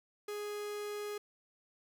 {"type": "tone", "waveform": "45% pulse", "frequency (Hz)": 415.3, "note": "G#4", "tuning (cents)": 0, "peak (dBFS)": -38, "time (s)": [0.28, 1.18], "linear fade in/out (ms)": 5, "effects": []}